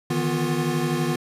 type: tone cluster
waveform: square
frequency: 149.5 / 161.5 / 245.9 / 353.4 Hz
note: D3 / E3 / B3 / F4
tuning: +31 / -35 / -7 / +21 cents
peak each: -28 dBFS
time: 0.1-1.16 s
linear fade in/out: 5 ms
effects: resampled to 32000 Hz